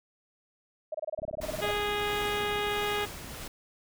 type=tone bursts; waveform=sine; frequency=622.3 Hz; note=D#5; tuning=in tune; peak=-30 dBFS; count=16; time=0.92-1.71 s; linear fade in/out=5 ms; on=25 ms; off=26 ms
type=click train; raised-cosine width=3 ms; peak=-33 dBFS; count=47; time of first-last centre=1.19-2.588 s; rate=32.9 Hz
type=noise with tremolo; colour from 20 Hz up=pink; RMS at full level=-39 dBFS; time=1.41-3.48 s; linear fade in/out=5 ms; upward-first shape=sine; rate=1.5 Hz; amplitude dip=35%
type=harmonic tone; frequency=413.5 Hz; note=G#4; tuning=8 cents flat; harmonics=1 / 2 / 3 / 4 / 5 / 6 / 7 / 8 / 9; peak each=-32 / -35 / -37 / -38 / -39 / -40 / -40 / -41 / -42 dBFS; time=1.61-3.06 s; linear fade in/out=20 ms
effects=none